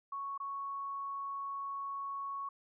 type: tone with dropouts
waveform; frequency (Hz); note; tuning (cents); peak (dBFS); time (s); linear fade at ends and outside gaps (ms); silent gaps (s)
sine; 1108.7; C#6; 0; -37; 0.12-2.49; 5; 0.378-0.4
effects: none